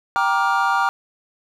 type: chord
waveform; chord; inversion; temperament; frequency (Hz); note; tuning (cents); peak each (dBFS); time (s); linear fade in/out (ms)
triangle; G minor seventh; none; just; 784 / 940.8 / 1176 / 1411.2; G5 / Bb5 / D6 / F6; 0 / +16 / +2 / +18; -20; 0.16-0.89; 0
effects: none